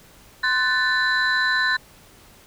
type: tone cluster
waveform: sine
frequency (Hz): 1038 / 1501 / 1761 / 4013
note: C6 / F#6 / A6 / B7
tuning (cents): -14 / +24 / +1 / +27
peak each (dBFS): -26 / -22 / -20 / -26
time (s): 0.43-1.77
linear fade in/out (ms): 10
effects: tanh soft clip ceiling -11 dBFS + pink hiss -50 dBFS RMS until 2.46 s